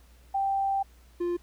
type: tone pair in turn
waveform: sine / triangle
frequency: 784 / 349.2 Hz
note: G5 / F4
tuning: 0 / 0 cents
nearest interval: octave + major second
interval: 1400 cents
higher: first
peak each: -24 dBFS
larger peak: neither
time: 0.34-0.83 / 1.2-1.37 s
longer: first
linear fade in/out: 10 ms
effects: added 60 Hz sine -53 dBFS peak until 1.42 s + pink hiss -62 dBFS RMS until 1.42 s